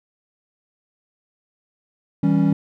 triangle chord, C# diminished, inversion first, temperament equal with one note detuned, 162.08 / 196 / 277.2 Hz, E3 / G3 / C#4, -29 / 0 / 0 cents, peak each -17 dBFS, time 2.23-2.53 s, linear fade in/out 5 ms, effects none

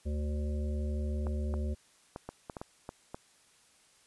harmonic tone, 74 Hz, D2, 14 cents sharp, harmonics 1 / 3 / 5 / 7 / 8, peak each -31 / -40 / -45 / -48 / -49 dBFS, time 0.05-1.75 s, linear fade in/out 20 ms
clicks, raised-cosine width 1 ms, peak -25 dBFS, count 9, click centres 1.269 / 1.54 / 2.161 / 2.29 / 2.498 / 2.568 / 2.615 / 2.891 / 3.145 s
effects white hiss -64 dBFS RMS until 4.06 s + resampled to 24000 Hz

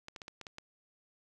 clicks, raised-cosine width 0.2 ms, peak -27 dBFS, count 7, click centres 0.084 / 0.162 / 0.218 / 0.281 / 0.413 / 0.468 / 0.584 s, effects none

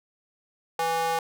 square tone with high-pass filter, 164.81 Hz, E3, in tune, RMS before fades -26 dBFS, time 0.79-1.19 s, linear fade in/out 2 ms, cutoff 690 Hz, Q 6.2, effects none

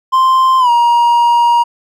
triangle tone with pitch glide, 1045 to 947.3 Hz, C6 to A#5, -2 to +28 cents, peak -5 dBFS, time 0.12-1.64 s, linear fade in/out 20 ms, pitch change -170 cents, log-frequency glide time 0.59-0.7 s, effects none

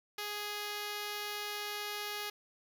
5% pulse tone, 415.3 Hz, G#4, in tune, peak -26 dBFS, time 0.18-2.3 s, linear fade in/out 5 ms, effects none

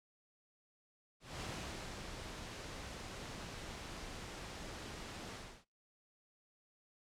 pink noise with ADSR envelope, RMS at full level -43 dBFS, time 1.2-5.65 s, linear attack 220 ms, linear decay 540 ms, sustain -4 dB, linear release 300 ms, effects noise-tail reverb RT60 0.3 s tail -26 dB re dry + low-pass 7000 Hz 12 dB/octave

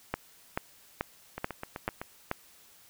two click trains, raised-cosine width 0.5 ms, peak -14 / -21 dBFS, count 6 / 6, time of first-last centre 0.14-2.314 / 1.38-2.015 s, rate 2.3 / 7.87 Hz, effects white hiss -58 dBFS RMS until 2.89 s

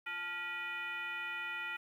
sine tone with frequency modulation, 1929 Hz, B6, 41 cents flat, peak -37 dBFS, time 0.06-1.77 s, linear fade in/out 10 ms, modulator 528 Hz, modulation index 1.5, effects 11-bit

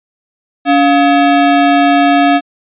square ring-modulated tone, 493.9 Hz, B4, in tune, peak -4 dBFS, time 0.65-2.41 s, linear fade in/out 50 ms, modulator 210 Hz, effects resampled to 8000 Hz

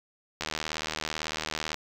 click train, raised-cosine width 0.2 ms, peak -13 dBFS, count 105, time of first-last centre 0.41-1.743 s, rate 78 Hz, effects 7-bit

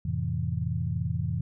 sine chord, F major seventh, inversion none, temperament equal, 87.31 / 110 / 130.81 / 164.81 Hz, F2 / A2 / C3 / E3, 0 / 0 / 0 / 0 cents, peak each -32 dBFS, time 0.05-1.41 s, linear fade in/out 5 ms, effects none

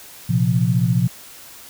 sine chord, Bb suspended second, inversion none, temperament just, 116.54 / 131.11 / 174.81 Hz, Bb2 / C3 / F3, 0 / +4 / +2 cents, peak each -19 dBFS, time 0.29-1.08 s, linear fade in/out 10 ms, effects white hiss -41 dBFS RMS until 1.69 s

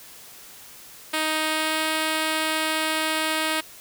5% pulse tone with pitch glide, 312.7 to 314.7 Hz, D#4 to D#4, +9 to +20 cents, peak -11 dBFS, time 1.13-3.61 s, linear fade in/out 10 ms, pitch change +11 cents, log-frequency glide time 1.49-1.85 s, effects white hiss -45 dBFS RMS until 3.8 s

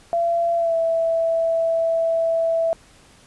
sine tone with pitch glide, 680 to 659.5 Hz, F5 to E5, -46 to +1 cents, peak -17 dBFS, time 0.13-2.73 s, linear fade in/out 0 ms, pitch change -53 cents, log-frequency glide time 0.56-0.75 s, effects pink hiss -51 dBFS RMS until 3.26 s + resampled to 24000 Hz

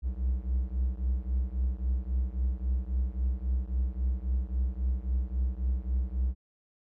triangle beating tone pair, 61.6 / 65.3 Hz, B1 / C2, -4 / -3 cents, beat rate 3.7 Hz, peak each -27 / -29 dBFS, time 0.02-6.35 s, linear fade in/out 50 ms, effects none

